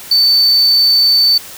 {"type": "tone", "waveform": "triangle", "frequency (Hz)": 4532, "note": "C#8", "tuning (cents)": 37, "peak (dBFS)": -6, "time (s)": [0.11, 1.38], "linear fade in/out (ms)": 5, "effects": ["white hiss -32 dBFS RMS until 1.57 s"]}